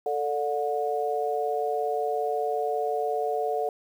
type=tone cluster; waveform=sine; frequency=442.5 / 588 / 725 Hz; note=A4 / D5 / F#5; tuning=+10 / +2 / -35 cents; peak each=-28 / -32 / -28 dBFS; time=0.06-3.69 s; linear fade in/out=2 ms; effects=9-bit